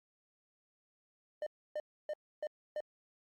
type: tone bursts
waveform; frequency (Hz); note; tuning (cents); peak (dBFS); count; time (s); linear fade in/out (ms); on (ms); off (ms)
triangle; 605; D#5; -49; -33; 5; 1.42-2.805; 2; 45; 290
effects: Opus 48 kbps